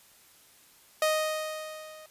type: tone with level ramp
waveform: sawtooth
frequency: 622.3 Hz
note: D#5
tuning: in tune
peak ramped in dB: -18 to -43 dBFS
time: 1.02-2.06 s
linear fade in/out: 2 ms
effects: white hiss -58 dBFS RMS until 2.1 s + resampled to 32000 Hz